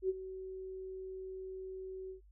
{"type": "tone with ADSR envelope", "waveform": "sine", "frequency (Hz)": 377.1, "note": "F#4", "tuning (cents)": 33, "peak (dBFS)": -27, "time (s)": [0.02, 2.21], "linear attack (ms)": 73, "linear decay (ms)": 31, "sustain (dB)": -14, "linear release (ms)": 110, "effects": ["noise-tail reverb RT60 0.1 s tail -20 dB re dry", "added 50 Hz sine -58 dBFS peak until 2.31 s"]}